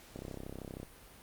click train, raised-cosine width 2 ms, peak -29 dBFS, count 23, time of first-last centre 0.16-0.831 s, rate 32.8 Hz, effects pink hiss -56 dBFS RMS until 1.22 s + Opus 48 kbps

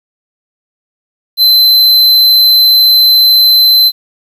square tone, 4067 Hz, C8, 50 cents flat, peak -4 dBFS, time 1.37-3.92 s, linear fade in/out 50 ms, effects 7-bit

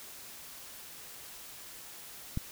click, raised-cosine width 5 ms, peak -19 dBFS, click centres 2.374 s, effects white hiss -48 dBFS RMS until 2.51 s

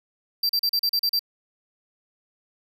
square tone bursts, 4699 Hz, D8, in tune, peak -20 dBFS, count 8, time 0.43-1.193 s, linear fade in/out 5 ms, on 63 ms, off 37 ms, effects none

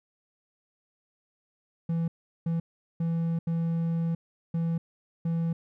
triangle tone bursts at uneven times, 166.2 Hz, E3, 15 cents sharp, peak -23 dBFS, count 6, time 1.89-2.08 / 2.46-2.6 / 3-3.39 / 3.47-4.15 / 4.54-4.78 / 5.25-5.53 s, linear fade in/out 5 ms, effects none

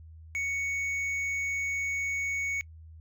triangle tone with hard clipping, 2224 Hz, C#7, 5 cents sharp, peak -30 dBFS, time 0.35-2.61 s, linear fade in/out 0 ms, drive 8 dB, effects noise-tail reverb RT60 0.1 s tail -25 dB re dry + added 80 Hz sine -46 dBFS peak until 3 s

